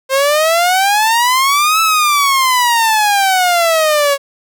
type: exponential two-way sweep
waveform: sawtooth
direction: up then down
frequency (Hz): 525 to 1318.5 to 552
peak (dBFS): -6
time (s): 0.09-4.18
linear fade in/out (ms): 50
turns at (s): 1.81
effects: none